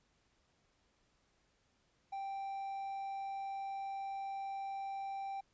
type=tone; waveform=triangle; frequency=784 Hz; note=G5; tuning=in tune; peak=-37 dBFS; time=2.12-5.41 s; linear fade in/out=10 ms; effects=pink hiss -75 dBFS RMS until 5.53 s + resampled to 16000 Hz